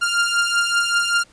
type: beating tone pair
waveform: sawtooth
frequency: 1396.9 / 1402.1 Hz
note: F6 / F6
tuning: 0 / +6 cents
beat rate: 5.2 Hz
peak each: -15 / -18 dBFS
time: 0.01-1.24 s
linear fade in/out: 20 ms
effects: pink hiss -53 dBFS RMS until 1.32 s + resampled to 22050 Hz